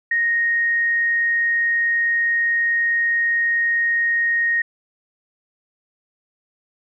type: tone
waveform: sine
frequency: 1864.7 Hz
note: A#6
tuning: in tune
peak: -16 dBFS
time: 0.11-4.62 s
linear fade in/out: 5 ms
effects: none